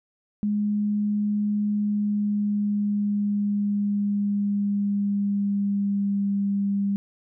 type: tone with pitch glide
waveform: sine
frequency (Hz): 207.7 to 199.7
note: G#3 to G3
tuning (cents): 0 to +32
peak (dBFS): -21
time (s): 0.43-6.96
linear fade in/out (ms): 0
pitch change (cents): -68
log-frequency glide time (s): 1.7-6.34
effects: none